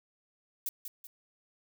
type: noise with echo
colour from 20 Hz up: violet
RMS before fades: -34 dBFS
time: 0.66-0.69 s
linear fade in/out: 2 ms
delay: 190 ms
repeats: 2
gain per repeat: -7 dB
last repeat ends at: 1.07 s
effects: none

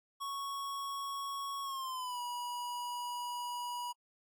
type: tone with pitch glide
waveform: square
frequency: 1108 to 970.2 Hz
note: C#6 to B5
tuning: -1 to -31 cents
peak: -38 dBFS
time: 0.2-3.93 s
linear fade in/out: 20 ms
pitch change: -230 cents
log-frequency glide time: 1.63-2.2 s
effects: AAC 64 kbps

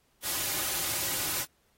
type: noise with comb filter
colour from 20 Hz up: white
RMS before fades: -31 dBFS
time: 0.22-1.46 s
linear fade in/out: 50 ms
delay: 4.4 ms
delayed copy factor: -0.55
effects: pink hiss -70 dBFS RMS until 1.77 s + AAC 48 kbps

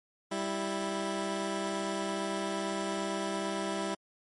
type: tone pair together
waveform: 15% pulse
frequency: 196 / 329.6 Hz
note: G3 / E4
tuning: 0 / 0 cents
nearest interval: major sixth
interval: 900 cents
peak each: -28 dBFS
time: 0.31-3.95 s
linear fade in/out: 10 ms
effects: MP3 48 kbps

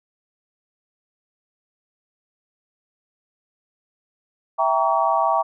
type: chord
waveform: sine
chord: E diminished seventh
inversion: none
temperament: equal with one note detuned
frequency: 659.3 / 784 / 932.3 / 1131.4 Hz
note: E5 / G5 / Bb5 / Db6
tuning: 0 / 0 / 0 / +35 cents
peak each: -22 dBFS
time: 4.58-5.43 s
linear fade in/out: 20 ms
effects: none

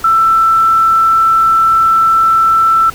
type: tone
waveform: sine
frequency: 1331 Hz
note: E6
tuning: 16 cents sharp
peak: -6 dBFS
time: 0.04-2.9 s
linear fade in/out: 5 ms
effects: pink hiss -32 dBFS RMS until 2.94 s

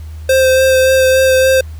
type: tone with vibrato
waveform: square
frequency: 523.3 Hz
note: C5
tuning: in tune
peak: -8 dBFS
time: 0.29-1.61 s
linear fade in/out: 5 ms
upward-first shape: sine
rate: 3.5 Hz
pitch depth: 14 cents each way
effects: added 78 Hz sine -25 dBFS peak until 1.79 s + pink hiss -46 dBFS RMS until 1.79 s

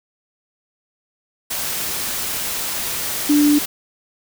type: tone in noise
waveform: sine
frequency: 293.7 Hz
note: D4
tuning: in tune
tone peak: -11 dBFS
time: 3.29-3.59 s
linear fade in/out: 10 ms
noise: white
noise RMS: -24 dBFS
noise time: 1.5-3.66 s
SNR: +10 dB
effects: none

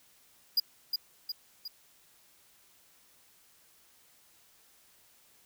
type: tone with echo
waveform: square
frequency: 4873 Hz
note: D#8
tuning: 37 cents flat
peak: -23 dBFS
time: 0.57-0.6 s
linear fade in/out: 5 ms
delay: 360 ms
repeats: 3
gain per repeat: -5 dB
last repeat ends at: 1.68 s
effects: white hiss -63 dBFS RMS until 5.45 s

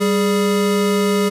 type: tone pair together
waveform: square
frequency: 196 / 415.3 Hz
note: G3 / G#4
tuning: 0 / 0 cents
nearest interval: octave + minor second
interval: 1300 cents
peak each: -18 dBFS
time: 0-1.3 s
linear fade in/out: 20 ms
effects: resampled to 32000 Hz

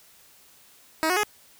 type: tone with pitch steps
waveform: 10% pulse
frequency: 317.8 / 365.1 / 419.3 Hz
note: D#4 / F#4 / G#4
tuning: +37 / -23 / +17 cents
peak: -13 dBFS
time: 1.03-1.234 s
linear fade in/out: 0 ms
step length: 68 ms
effects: white hiss -55 dBFS RMS until 1.59 s

